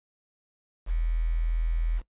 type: tone with quantisation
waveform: sine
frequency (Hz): 41.2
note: E1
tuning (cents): 0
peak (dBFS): -23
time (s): 0.86-2.02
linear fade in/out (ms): 50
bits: 8
effects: noise-tail reverb RT60 0.1 s tail -18 dB re dry + resampled to 8000 Hz